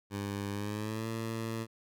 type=tone with pitch glide; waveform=15% pulse; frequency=100.7 to 113.03 Hz; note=G2 to A2; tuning=+47 to +47 cents; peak=-28 dBFS; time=0.1-1.67 s; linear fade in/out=50 ms; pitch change=+200 cents; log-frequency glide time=0.52-1.09 s; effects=none